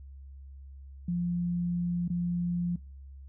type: tone with dropouts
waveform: sine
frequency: 174.61 Hz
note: F3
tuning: in tune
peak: -27 dBFS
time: 1.08-2.76 s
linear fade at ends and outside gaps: 5 ms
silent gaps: 2.08-2.1 s
effects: noise-tail reverb RT60 0.4 s tail -26 dB re dry + added 68 Hz sine -44 dBFS peak until 3.28 s